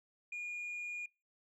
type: tone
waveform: sine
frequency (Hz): 2432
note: D#7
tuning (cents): -40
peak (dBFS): -37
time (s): 0.32-1.06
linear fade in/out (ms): 5
effects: noise-tail reverb RT60 0.3 s tail -26 dB re dry + tanh soft clip ceiling -38 dBFS